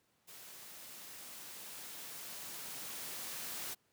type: noise with level ramp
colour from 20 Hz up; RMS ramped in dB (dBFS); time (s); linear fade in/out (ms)
white; -53 to -42; 0.27-3.75; 20
effects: pink hiss -75 dBFS RMS until 3.92 s + high-pass 100 Hz 12 dB/octave